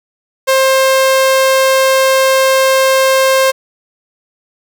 sawtooth tone, 530 Hz, C5, 22 cents sharp, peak -4 dBFS, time 0.47-3.52 s, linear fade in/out 20 ms, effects none

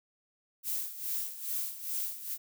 violet noise with tremolo, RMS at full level -33 dBFS, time 0.63-2.38 s, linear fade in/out 50 ms, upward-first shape sine, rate 2.4 Hz, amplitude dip 75%, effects none

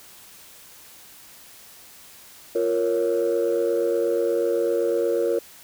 sine chord, Bb minor, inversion second, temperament equal, 349.2 / 466.2 / 554.4 Hz, F4 / Bb4 / Db5, 0 / 0 / 0 cents, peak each -24 / -21 / -24 dBFS, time 2.55-5.39 s, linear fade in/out 5 ms, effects tanh soft clip ceiling -14 dBFS + white hiss -47 dBFS RMS until 5.63 s

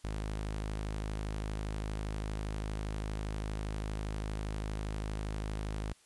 sawtooth tone, 52.5 Hz, G#1, 19 cents sharp, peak -31 dBFS, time 0.04-5.93 s, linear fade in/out 5 ms, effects white hiss -64 dBFS RMS until 6.05 s + resampled to 24000 Hz

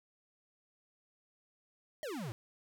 square exponential sweep, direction down, 655 to 101.7 Hz, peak -39 dBFS, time 2.03-2.32 s, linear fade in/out 0 ms, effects none

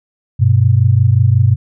sine tone pair together, 98.26 / 123.8 Hz, G2 / B2, +5 / +5 cents, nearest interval major third, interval 400 cents, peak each -10 dBFS, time 0.39-1.56 s, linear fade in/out 20 ms, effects none

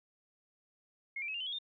sine tone with pitch steps, 2157 / 2352 / 2565 / 2797 / 3050 / 3327 / 3628 Hz, C#7 / D7 / E7 / F7 / G7 / G#7 / A#7, -48 / +2 / -48 / +2 / -48 / +2 / -48 cents, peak -36 dBFS, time 1.16-1.587 s, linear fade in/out 5 ms, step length 61 ms, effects none

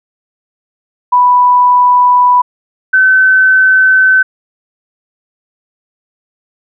sine tone pair in turn, 987.8 / 1525.7 Hz, B5 / G6, 0 / -47 cents, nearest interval minor sixth, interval 753 cents, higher second, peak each -4 dBFS, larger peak neither, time 1.12-2.42 / 2.93-4.23 s, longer neither, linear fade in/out 10 ms, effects none

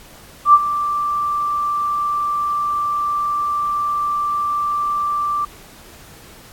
sine tone with ADSR envelope, 1174.7 Hz, D6, in tune, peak -3 dBFS, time 0.45-5.45 s, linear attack 87 ms, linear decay 44 ms, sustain -14 dB, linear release 5 ms, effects pink hiss -43 dBFS RMS until 6.52 s + AAC 64 kbps

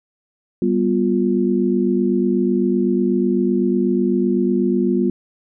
sine tone cluster, 195.6 / 243.6 / 352.9 Hz, G3 / B3 / F4, -4 / -24 / +18 cents, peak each -19 dBFS, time 0.62-5.1 s, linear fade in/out 2 ms, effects none

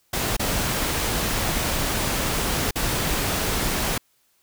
pink noise with dropouts, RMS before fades -24 dBFS, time 0.13-3.98 s, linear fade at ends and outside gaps 5 ms, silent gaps 0.367-0.394 / 2.71-2.756 s, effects white hiss -65 dBFS RMS until 4.42 s

